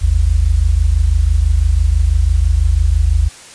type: tone pair together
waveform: sine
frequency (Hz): 52.26 / 78.3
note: G#1 / D#2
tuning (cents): +12 / +11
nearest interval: perfect fifth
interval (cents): 699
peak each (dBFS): -12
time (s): 0.01-3.29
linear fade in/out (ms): 20
effects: white hiss -37 dBFS RMS until 3.54 s + resampled to 22050 Hz